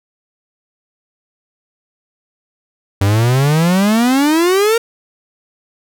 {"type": "exponential sweep", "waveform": "45% pulse", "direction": "up", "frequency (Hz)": [95.6, 470], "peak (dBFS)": -10, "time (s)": [3.01, 4.78], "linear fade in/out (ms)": 5, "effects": []}